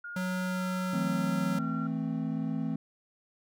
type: tone with pitch glide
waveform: sine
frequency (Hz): 1423 to 1369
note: F6 to F6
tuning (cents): +32 to -35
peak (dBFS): -38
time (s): 0.04-1.87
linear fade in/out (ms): 5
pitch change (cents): -67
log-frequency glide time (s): 0.46-0.64
type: tone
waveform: square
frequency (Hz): 184.5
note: F#3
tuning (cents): -5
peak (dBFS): -31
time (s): 0.16-1.59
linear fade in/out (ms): 5
type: chord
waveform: triangle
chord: A minor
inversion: second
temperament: equal with one note detuned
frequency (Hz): 162.45 / 220 / 261.6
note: E3 / A3 / C4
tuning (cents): -25 / 0 / 0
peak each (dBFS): -32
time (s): 0.93-2.76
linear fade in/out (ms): 5
effects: none